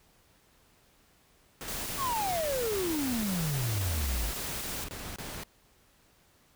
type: noise bursts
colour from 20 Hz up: pink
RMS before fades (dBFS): -40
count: 14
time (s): 1.61-5.435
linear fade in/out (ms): 0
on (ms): 250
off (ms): 25
type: noise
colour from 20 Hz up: white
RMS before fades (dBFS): -38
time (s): 1.68-4.84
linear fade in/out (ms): 0
type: exponential sweep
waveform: triangle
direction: down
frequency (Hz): 1159 to 48.17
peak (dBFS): -27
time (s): 1.97-4.33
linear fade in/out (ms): 50
effects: pink hiss -64 dBFS RMS until 6.55 s